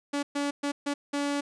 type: tone bursts at uneven times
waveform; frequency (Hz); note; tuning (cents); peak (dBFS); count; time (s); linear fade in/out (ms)
sawtooth; 285.8; D4; -47; -23; 5; 0.13-0.23 / 0.35-0.51 / 0.63-0.72 / 0.86-0.94 / 1.13-1.41; 10
effects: resampled to 22050 Hz